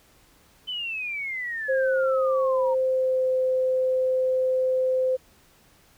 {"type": "exponential sweep", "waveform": "sine", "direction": "down", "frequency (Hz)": [3068, 920], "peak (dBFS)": -28, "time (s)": [0.67, 2.75], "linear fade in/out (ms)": 20}
{"type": "tone with pitch glide", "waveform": "sine", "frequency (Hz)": [527, 515.9], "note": ["C5", "C5"], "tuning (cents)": [12, -24], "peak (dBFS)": -20, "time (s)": [1.68, 5.17], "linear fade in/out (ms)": 20, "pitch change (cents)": -36, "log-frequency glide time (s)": [2.16, 3.28]}
{"effects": ["pink hiss -58 dBFS RMS until 5.97 s"]}